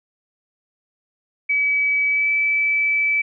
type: tone with pitch glide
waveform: sine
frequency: 2284 to 2307 Hz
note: D7 to D7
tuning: -49 to -31 cents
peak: -16 dBFS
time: 1.49-3.22 s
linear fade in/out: 10 ms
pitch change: +18 cents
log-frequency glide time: 2.09-2.29 s
effects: none